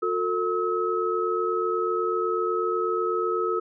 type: tone cluster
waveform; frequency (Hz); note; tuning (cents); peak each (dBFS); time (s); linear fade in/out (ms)
sine; 361.5 / 449.6 / 1285; F#4 / A4 / E6; -40 / +37 / -45; -27; 0.02-3.6; 10
effects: none